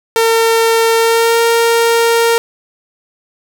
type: tone with pitch glide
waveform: sawtooth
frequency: 454.7 to 462.9 Hz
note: A#4 to A#4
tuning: -43 to -12 cents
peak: -5 dBFS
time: 0.16-2.38 s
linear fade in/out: 0 ms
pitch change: +31 cents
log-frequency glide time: 0.96-1.41 s
effects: none